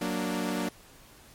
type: chord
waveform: sawtooth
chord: Gb augmented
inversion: none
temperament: equal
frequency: 185 / 233.1 / 293.7 Hz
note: Gb3 / Bb3 / D4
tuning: 0 / 0 / 0 cents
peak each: -29 dBFS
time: 0.01-0.69 s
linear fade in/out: 5 ms
effects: pink hiss -54 dBFS RMS until 1.34 s + MP3 64 kbps